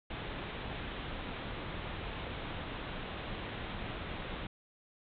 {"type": "low-pass noise", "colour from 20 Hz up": "pink", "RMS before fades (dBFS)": -41, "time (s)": [0.1, 4.47], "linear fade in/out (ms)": 5, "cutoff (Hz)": 3800, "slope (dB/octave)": 96, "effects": []}